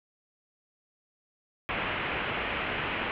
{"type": "low-pass noise", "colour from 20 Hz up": "white", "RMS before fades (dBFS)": -32, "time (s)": [1.69, 3.11], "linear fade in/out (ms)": 0, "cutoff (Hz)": 2900, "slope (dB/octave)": 48, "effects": []}